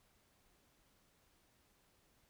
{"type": "silence", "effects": ["pink hiss -73 dBFS RMS until 2.29 s"]}